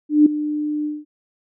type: tone with ADSR envelope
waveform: sine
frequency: 299.6 Hz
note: D4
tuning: 35 cents sharp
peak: -6 dBFS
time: 0.09-1.05 s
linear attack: 170 ms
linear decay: 5 ms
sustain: -14 dB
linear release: 200 ms
effects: none